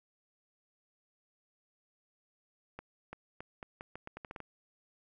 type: accelerating click train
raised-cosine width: 0.5 ms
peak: -28 dBFS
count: 12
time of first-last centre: 2.79-4.403 s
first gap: 340 ms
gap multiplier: 0.81
effects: none